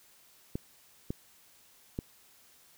clicks, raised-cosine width 3 ms, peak -20 dBFS, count 3, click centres 0.555 / 1.105 / 1.989 s, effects white hiss -61 dBFS RMS until 2.77 s

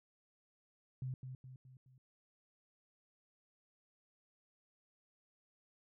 sine tone with echo, 129.3 Hz, C3, 20 cents flat, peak -38 dBFS, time 1.02-1.14 s, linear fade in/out 2 ms, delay 210 ms, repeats 4, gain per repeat -6 dB, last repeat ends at 1.98 s, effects none

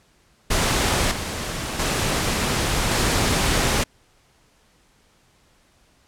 pink noise with level steps, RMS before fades -20 / -28 / -22 / -20 dBFS, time 0.5-3.84 s, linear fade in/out 10 ms, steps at 1.11 / 1.79 / 2.91 s, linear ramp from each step 5 ms, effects pink hiss -59 dBFS RMS until 6.07 s + low-pass 10000 Hz 12 dB/octave

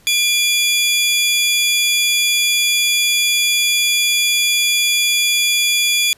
sawtooth tone pair together, 2400 / 3396 Hz, D7 / G#7, +37 / +38 cents, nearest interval tritone, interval 601 cents, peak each -13 dBFS, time 0.07-6.13 s, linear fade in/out 0 ms, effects pink hiss -51 dBFS RMS until 6.17 s + resampled to 32000 Hz

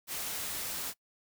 white noise, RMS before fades -37 dBFS, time 0.07-0.94 s, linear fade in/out 50 ms, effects noise-tail reverb RT60 0.1 s tail -22 dB re dry

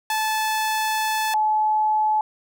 sawtooth / sine tone pair in turn, 870 / 859 Hz, A5 / A5, -20 / -42 cents, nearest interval unison, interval 22 cents, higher first, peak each -17 dBFS, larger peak neither, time 0.1-1.34 / 1.34-2.21 s, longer first, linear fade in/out 2 ms, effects none

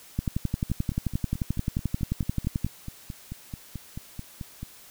two click trains, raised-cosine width 5 ms, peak -13 / -22 dBFS, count 29 / 19, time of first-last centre 0.19-2.646 / 0.7-4.63 s, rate 11.4 / 4.58 Hz, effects white hiss -50 dBFS RMS until 4.9 s

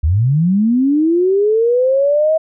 sine linear sweep, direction up, 69.3 to 644 Hz, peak -10 dBFS, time 0.03-2.38 s, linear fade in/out 10 ms, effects none

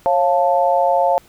sine chord, Db augmented, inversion none, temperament equal with one note detuned, 545.8 / 698.5 / 880 Hz, Db5 / F5 / A5, -27 / 0 / 0 cents, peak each -17 / -16 / -18 dBFS, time 0.06-1.18 s, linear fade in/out 0 ms, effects pink hiss -50 dBFS RMS until 1.28 s

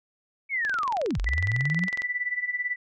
sine linear two-way sweep, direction down then up, 2270 to 39.53 to 192.7 Hz, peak -24 dBFS, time 0.49-1.89 s, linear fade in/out 50 ms, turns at 1.19 s
click train, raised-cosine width 0.2 ms, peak -19 dBFS, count 31, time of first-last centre 0.65-2.02 s, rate 21.9 Hz
sine tone with tremolo, 1975.5 Hz, B6, in tune, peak -23 dBFS, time 1.26-2.76 s, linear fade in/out 10 ms, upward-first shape sine, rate 18 Hz, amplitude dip 80%
effects none

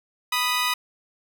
15% pulse tone pair together, 987.8 / 1244.5 Hz, B5 / D#6, 0 / 0 cents, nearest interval major third, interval 400 cents, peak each -18 dBFS, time 0.32-0.74 s, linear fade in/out 5 ms, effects none

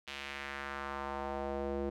square tone with band-pass filter sweep, 69.5 Hz, C#2, 5 cents sharp, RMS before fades -39 dBFS, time 0.07-1.9 s, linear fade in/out 10 ms, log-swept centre 3000 to 400 Hz, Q 1.7, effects none

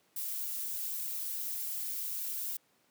violet noise with flanger, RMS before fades -37 dBFS, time 0.16-2.57 s, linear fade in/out 5 ms, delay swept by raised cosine 1.5 to 2.8 ms, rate 3.4 Hz, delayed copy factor -0.5, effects pink hiss -70 dBFS RMS until 2.9 s + high-pass 200 Hz 12 dB/octave

